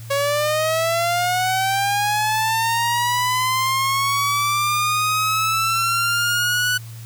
sawtooth linear sweep, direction up, 553 to 1488 Hz, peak -14 dBFS, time 0.1-6.78 s, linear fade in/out 10 ms, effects added 114 Hz sine -33 dBFS peak until 7.05 s + white hiss -45 dBFS RMS until 7.05 s

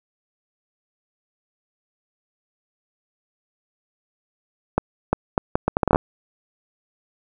accelerating click train, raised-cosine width 1 ms, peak -3 dBFS, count 12, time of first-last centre 4.78-5.959 s, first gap 350 ms, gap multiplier 0.71, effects none

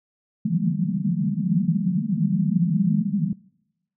white band-pass noise, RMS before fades -22 dBFS, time 0.45-3.33 s, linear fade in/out 5 ms, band 150 to 220 Hz, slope 96 dB/octave, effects noise-tail reverb RT60 0.9 s tail -25 dB re dry

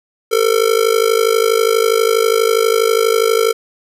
square tone with amplitude modulation, 450 Hz, A4, 39 cents sharp, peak -8 dBFS, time 0.31-3.53 s, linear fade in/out 20 ms, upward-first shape sine, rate 52.3 Hz, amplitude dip 85%, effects resampled to 32000 Hz + 8-bit

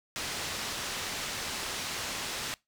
white low-pass noise, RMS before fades -36 dBFS, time 0.16-2.54 s, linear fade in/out 0 ms, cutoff 5700 Hz, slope 12 dB/octave, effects noise-tail reverb RT60 0.2 s tail -23 dB re dry

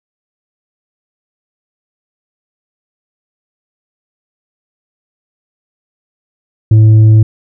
sine tone with tanh clipping, 109.1 Hz, A2, 14 cents flat, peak -3 dBFS, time 6.71-7.23 s, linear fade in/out 5 ms, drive 4 dB, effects none

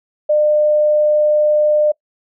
sine tone, 602 Hz, D5, 43 cents sharp, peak -10 dBFS, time 0.29-1.92 s, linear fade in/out 10 ms, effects noise-tail reverb RT60 0.1 s tail -24 dB re dry

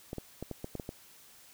clicks, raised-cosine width 2 ms, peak -24 dBFS, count 8, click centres 0.131 / 0.183 / 0.426 / 0.513 / 0.644 / 0.753 / 0.798 / 0.891 s, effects white hiss -57 dBFS RMS until 1.53 s

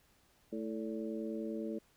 harmonic tone with a mistuned harmonic, 110 Hz, A2, in tune, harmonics 2 / 3 / 4 / 5, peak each -40 / -41 / -43 / -46 dBFS, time 0.52-1.79 s, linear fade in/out 10 ms, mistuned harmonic 5, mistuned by +64 cents, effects pink hiss -69 dBFS RMS until 1.96 s

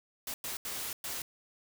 white noise bursts at uneven times, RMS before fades -38 dBFS, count 4, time 0.27-0.34 / 0.44-0.57 / 0.65-0.93 / 1.04-1.22 s, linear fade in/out 2 ms, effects none

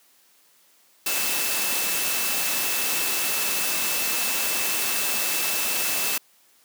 sine tone in noise, 2637 Hz, E7, in tune, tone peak -32 dBFS, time 1.06-6.18 s, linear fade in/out 5 ms, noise white, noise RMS -25 dBFS, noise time 1.06-6.18 s, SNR -10 dB, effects white hiss -59 dBFS RMS until 6.64 s + high-pass 200 Hz 12 dB/octave

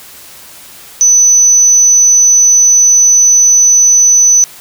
sine tone, 6000 Hz, F#8, 23 cents sharp, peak -3 dBFS, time 1.01-4.44 s, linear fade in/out 0 ms, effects white hiss -34 dBFS RMS until 4.6 s

